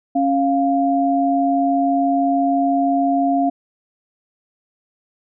sine tone pair together, 275.4 / 698.5 Hz, C#4 / F5, -11 / 0 cents, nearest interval octave + major third, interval 1611 cents, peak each -17 dBFS, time 0.15-3.5 s, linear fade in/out 10 ms, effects none

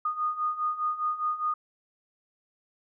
sine beating tone pair, 1228 / 1232.9 Hz, D#6 / D#6, -23 / -16 cents, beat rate 4.9 Hz, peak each -32 / -28 dBFS, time 0.05-1.54 s, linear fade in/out 5 ms, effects none

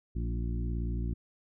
harmonic tone with a mistuned harmonic, 58.27 Hz, A#1, in tune, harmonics 1 / 2 / 3 / 4 / 5 / 6, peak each -31 / -37 / -41 / -43 / -45 / -47 dBFS, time 0.15-1.14 s, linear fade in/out 10 ms, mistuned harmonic 4, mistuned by -24 cents, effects none

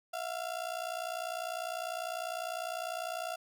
35% pulse ring-modulated tone, 687 Hz, F5, 29 cents flat, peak -31 dBFS, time 0.13-3.36 s, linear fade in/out 10 ms, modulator 30 Hz, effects none

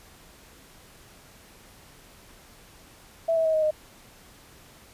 sine tone with pitch steps, 659.3 / 648 / 636.8 / 625.9 / 615.1 Hz, E5 / E5 / D#5 / D#5 / D#5, 0 / -30 / +40 / +10 / -20 cents, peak -20 dBFS, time 3.28-3.71 s, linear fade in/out 10 ms, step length 86 ms, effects pink hiss -52 dBFS RMS until 4.93 s + resampled to 32000 Hz

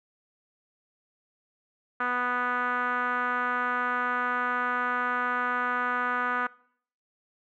5% pulse tone with low-pass filter, 246.9 Hz, B3, in tune, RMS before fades -28 dBFS, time 2-6.47 s, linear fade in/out 5 ms, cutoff 1400 Hz, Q 3.9, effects noise-tail reverb RT60 0.6 s tail -22 dB re dry

